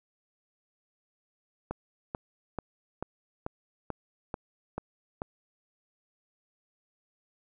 click train, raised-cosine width 1 ms, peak -19 dBFS, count 9, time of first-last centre 1.71-5.219 s, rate 2.28 Hz, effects none

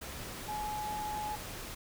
sine tone in noise, 845 Hz, G#5, 30 cents sharp, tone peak -35 dBFS, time 0.48-1.36 s, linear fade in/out 10 ms, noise pink, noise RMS -43 dBFS, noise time 0.01-1.75 s, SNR +5 dB, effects none

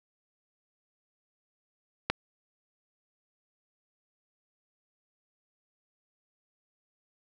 click, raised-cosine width 0.3 ms, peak -9 dBFS, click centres 2.1 s, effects none

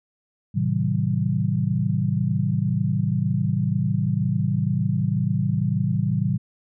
sine chord, A diminished seventh, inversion none, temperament just, 110 / 132 / 158.4 / 190.08 Hz, A2 / C3 / Eb3 / Gb3, 0 / +16 / +31 / +47 cents, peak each -25 dBFS, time 0.54-6.38 s, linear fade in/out 20 ms, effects none

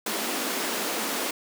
pink high-pass noise, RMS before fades -29 dBFS, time 0.06-1.31 s, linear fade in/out 5 ms, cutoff 210 Hz, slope 48 dB/octave, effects none

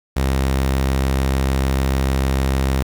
sawtooth tone, 66.7 Hz, C2, 34 cents sharp, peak -12 dBFS, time 0.16-2.83 s, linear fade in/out 10 ms, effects 7-bit

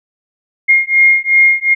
sine beating tone pair, 2133 / 2135.7 Hz, C7 / C7, +33 / +35 cents, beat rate 2.7 Hz, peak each -10 dBFS, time 0.68-1.75 s, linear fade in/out 20 ms, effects none

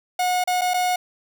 45% pulse tone with dropouts, 726 Hz, F#5, 33 cents flat, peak -19 dBFS, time 0.19-0.96 s, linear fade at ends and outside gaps 5 ms, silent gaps 0.44-0.474 / 0.612-0.616 / 0.737-0.741 s, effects none

